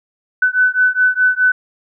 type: beating tone pair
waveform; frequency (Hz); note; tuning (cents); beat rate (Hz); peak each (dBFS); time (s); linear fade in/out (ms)
sine; 1501 / 1505.8; F#6 / F#6; +24 / +30; 4.8; -14; 0.42-1.52; 5
effects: none